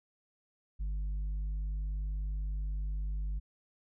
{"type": "tone with tanh clipping", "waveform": "sine", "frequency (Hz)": 50.2, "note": "G1", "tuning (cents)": 42, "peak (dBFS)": -33, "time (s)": [0.79, 3.4], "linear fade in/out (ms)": 20, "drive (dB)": 4, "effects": []}